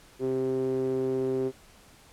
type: tone with band-pass filter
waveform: sawtooth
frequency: 130.9 Hz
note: C3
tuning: 1 cent sharp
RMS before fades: -28 dBFS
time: 0.19-1.52 s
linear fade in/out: 50 ms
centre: 360 Hz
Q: 8.2
effects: pink hiss -55 dBFS RMS until 2.12 s + low-pass 12000 Hz 12 dB/octave